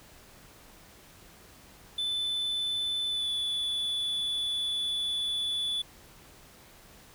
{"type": "tone with pitch glide", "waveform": "triangle", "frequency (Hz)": [3512, 3454], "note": ["A7", "A7"], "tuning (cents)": [-4, -33], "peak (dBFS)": -27, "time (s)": [1.98, 5.82], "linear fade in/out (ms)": 5, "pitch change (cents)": -29, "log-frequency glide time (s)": [3.09, 3.3], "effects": ["pink hiss -54 dBFS RMS until 7.14 s"]}